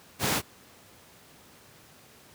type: noise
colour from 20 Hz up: pink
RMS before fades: -26 dBFS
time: 0.19-0.42 s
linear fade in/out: 50 ms
effects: pink hiss -54 dBFS RMS until 2.34 s + high-pass 100 Hz 12 dB/octave